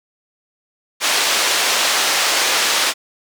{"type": "band-pass noise", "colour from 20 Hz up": "white", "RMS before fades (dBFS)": -17, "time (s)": [1, 2.94], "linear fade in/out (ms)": 50, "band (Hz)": [450, 5500], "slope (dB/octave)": 12, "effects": []}